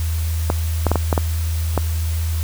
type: clicks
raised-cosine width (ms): 1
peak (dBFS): -3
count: 7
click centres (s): 0.501 / 0.867 / 0.916 / 0.957 / 1.128 / 1.178 / 1.777
effects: added 81 Hz sine -18 dBFS peak until 2.43 s + white hiss -34 dBFS RMS until 2.43 s